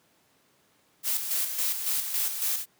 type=noise with tremolo; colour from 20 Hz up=blue; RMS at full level=-27 dBFS; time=1.03-2.66 s; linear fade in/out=50 ms; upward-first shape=square; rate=3.6 Hz; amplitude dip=50%; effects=pink hiss -65 dBFS RMS until 2.79 s + high-pass 150 Hz 12 dB/octave